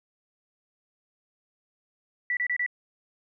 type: tone bursts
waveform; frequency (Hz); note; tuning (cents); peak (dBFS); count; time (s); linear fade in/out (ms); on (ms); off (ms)
sine; 1961; B6; -13; -24; 4; 2.3-2.663; 2; 69; 29
effects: none